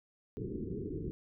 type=low-pass noise; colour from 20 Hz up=white; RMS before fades=-39 dBFS; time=0.37-1.11 s; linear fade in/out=0 ms; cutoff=440 Hz; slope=96 dB/octave; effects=none